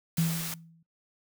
white noise, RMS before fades -36 dBFS, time 0.17-0.54 s, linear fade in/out 2 ms
sine tone with exponential decay, 164.81 Hz, E3, in tune, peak -21 dBFS, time 0.18-0.83 s, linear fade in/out 5 ms, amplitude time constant 140 ms
effects noise-tail reverb RT60 0.3 s tail -25 dB re dry

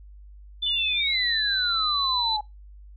sine tone with pitch glide, 3520 to 3997 Hz, A7 to B7, 0 to +20 cents, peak -23 dBFS, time 0.62-2.37 s, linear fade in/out 10 ms, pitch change +220 cents, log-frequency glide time 0.95-1.15 s
sine exponential sweep, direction down, 3000 to 830.6 Hz, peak -26 dBFS, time 0.66-2.41 s, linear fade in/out 5 ms
effects noise-tail reverb RT60 0.2 s tail -21 dB re dry + added 50 Hz sine -43 dBFS peak until 2.96 s

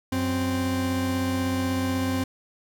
40% pulse tone pair together, 92.5 / 261.3 Hz, F#2 / C4, 0 / -2 cents, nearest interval octave + tritone, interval 1798 cents, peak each -28 / -24 dBFS, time 0.12-2.24 s, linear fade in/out 5 ms, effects none

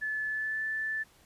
sine tone with pitch glide, 1731 to 1755.2 Hz, A6 to A6, -29 to -5 cents, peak -30 dBFS, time 0.01-1.04 s, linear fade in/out 20 ms, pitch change +24 cents, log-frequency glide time 0.28-0.63 s, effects pink hiss -61 dBFS RMS until 1.25 s + resampled to 32000 Hz

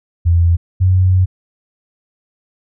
sine tone pair in turn, 85.1 / 92.61 Hz, F2 / F#2, -44 / +2 cents, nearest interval minor second, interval 146 cents, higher second, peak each -8 dBFS, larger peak neither, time 0.25-0.57 / 0.8-1.26 s, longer second, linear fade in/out 20 ms, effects none

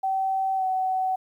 sine tone with pitch glide, 768 to 752.6 Hz, G5 to F#5, -36 to +29 cents, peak -22 dBFS, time 0.03-1.16 s, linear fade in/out 10 ms, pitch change -35 cents, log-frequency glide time 0.56-0.64 s, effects 10-bit

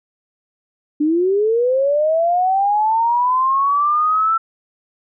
sine linear sweep, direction up, 290.4 to 1340 Hz, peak -13 dBFS, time 1-4.38 s, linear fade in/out 10 ms, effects none

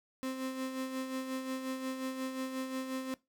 35% pulse tone with tremolo, 261.6 Hz, C4, in tune, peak -32 dBFS, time 0.23-3.14 s, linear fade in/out 0 ms, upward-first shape sine, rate 5.6 Hz, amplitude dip 50%, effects noise-tail reverb RT60 0.2 s tail -20 dB re dry

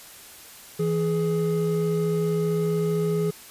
triangle tone pair together, 164.81 / 418.9 Hz, E3 / G#4, 0 / +15 cents, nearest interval octave + major third, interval 1615 cents, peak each -22 dBFS, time 0.79-3.31 s, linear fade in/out 10 ms, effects white hiss -45 dBFS RMS until 3.5 s + resampled to 32000 Hz

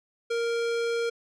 square tone, 466.2 Hz, A#4, in tune, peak -26 dBFS, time 0.3-1.1 s, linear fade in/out 10 ms, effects low-pass 6000 Hz 12 dB/octave

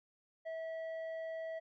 square tone with low-pass filter, 649 Hz, E5, 27 cents flat, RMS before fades -42 dBFS, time 0.45-1.6 s, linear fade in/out 20 ms, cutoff 1400 Hz, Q 2.4, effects none

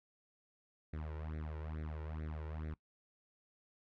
sawtooth tone with flanger, 77.78 Hz, D#2, in tune, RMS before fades -43 dBFS, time 0.93-2.74 s, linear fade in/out 5 ms, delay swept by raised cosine 0.49 to 2.19 ms, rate 2.3 Hz, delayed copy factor +0.9, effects noise-tail reverb RT60 0.1 s tail -21 dB re dry + low-pass 2000 Hz 12 dB/octave

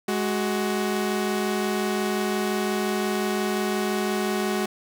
sawtooth tone pair together, 209.3 / 372.9 Hz, G#3 / F#4, +14 / +14 cents, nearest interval minor seventh, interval 1000 cents, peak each -22 dBFS, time 0.08-4.66 s, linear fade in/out 5 ms, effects none

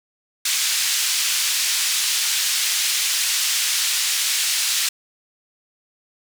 white band-pass noise, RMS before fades -21 dBFS, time 0.45-4.89 s, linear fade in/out 5 ms, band 2300 to 7500 Hz, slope 12 dB/octave, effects none

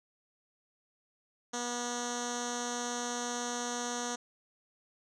10% pulse tone with low-pass filter, 242 Hz, B3, 35 cents flat, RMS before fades -36 dBFS, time 1.53-4.16 s, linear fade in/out 10 ms, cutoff 6700 Hz, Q 5.9, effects none

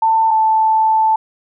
sine tone pair in turn, 892 / 879.2 Hz, A5 / A5, +23 / -2 cents, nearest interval unison, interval 25 cents, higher first, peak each -10 dBFS, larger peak neither, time 0.02-0.31 / 0.31-1.16 s, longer second, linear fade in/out 5 ms, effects none

